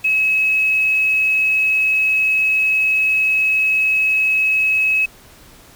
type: tone with quantisation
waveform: sine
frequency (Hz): 2569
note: E7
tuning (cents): -45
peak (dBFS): -13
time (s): 0.04-5.06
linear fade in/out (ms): 10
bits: 6
effects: pink hiss -45 dBFS RMS until 5.75 s